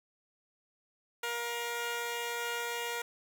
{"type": "tone pair together", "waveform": "10% pulse", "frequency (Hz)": [472.8, 708.4], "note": ["A#4", "F5"], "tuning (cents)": [24, 24], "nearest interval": "perfect fifth", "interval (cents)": 700, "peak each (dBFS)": [-26, -35], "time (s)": [1.23, 3.02], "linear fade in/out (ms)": 5, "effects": ["10-bit"]}